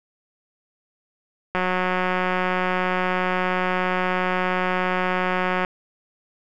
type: click train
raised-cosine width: 0.5 ms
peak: -8 dBFS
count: 751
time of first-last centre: 1.55-5.648 s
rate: 183 Hz
effects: none